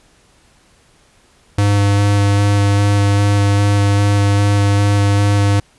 square tone with vibrato, 101.3 Hz, G#2, 43 cents flat, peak -11 dBFS, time 1.58-5.6 s, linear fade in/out 5 ms, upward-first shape square, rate 2.5 Hz, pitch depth 8 cents each way, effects pink hiss -52 dBFS RMS until 5.78 s + resampled to 24000 Hz

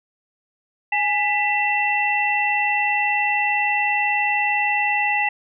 sine tone cluster, 829 / 1983 / 2690 Hz, G#5 / B6 / E7, -3 / +7 / +34 cents, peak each -22 dBFS, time 0.92-5.29 s, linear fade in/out 5 ms, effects none

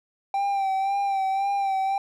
triangle tone with vibrato, 784 Hz, G5, in tune, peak -20 dBFS, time 0.34-1.98 s, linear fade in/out 2 ms, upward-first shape sine, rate 1.9 Hz, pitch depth 38 cents each way, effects none

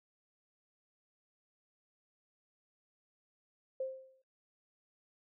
sine tone with exponential decay, 526 Hz, C5, 9 cents sharp, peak -32 dBFS, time 3.8-4.22 s, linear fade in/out 5 ms, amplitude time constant 90 ms, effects noise-tail reverb RT60 0.2 s tail -19 dB re dry

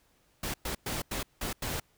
pink noise bursts at uneven times, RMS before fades -34 dBFS, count 6, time 0.43-0.54 / 0.65-0.75 / 0.86-1.02 / 1.11-1.23 / 1.41-1.53 / 1.62-1.8 s, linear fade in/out 5 ms, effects pink hiss -68 dBFS RMS until 1.97 s

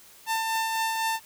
sawtooth tone with tremolo, 895 Hz, A5, 29 cents sharp, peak -20 dBFS, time 0.26-1.2 s, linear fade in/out 50 ms, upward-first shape triangle, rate 4 Hz, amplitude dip 35%, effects white hiss -52 dBFS RMS until 1.25 s

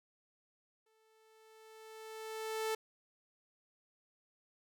sawtooth tone with exponential growth, 440 Hz, A4, in tune, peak -29 dBFS, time 0.86-2.75 s, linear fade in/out 5 ms, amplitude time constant 410 ms, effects none

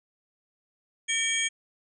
sine tone cluster, 1817 / 2293 / 3226 / 6640 / 8460 Hz, A#6 / D7 / G7 / G#8 / C9, -45 / -42 / +49 / -1 / +18 cents, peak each -33 / -29 / -30 / -30 / -35 dBFS, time 1.08-1.49 s, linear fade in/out 20 ms, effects none

